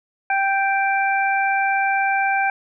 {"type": "harmonic tone", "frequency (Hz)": 784, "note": "G5", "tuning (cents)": 0, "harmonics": [1, 2, 3], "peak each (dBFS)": [-19, -22, -24], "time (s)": [0.3, 2.5], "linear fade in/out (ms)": 2, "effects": []}